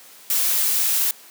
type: noise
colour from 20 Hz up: blue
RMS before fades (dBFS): -20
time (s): 0.3-1.11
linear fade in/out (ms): 2
effects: white hiss -46 dBFS RMS until 1.3 s + high-pass 200 Hz 12 dB/octave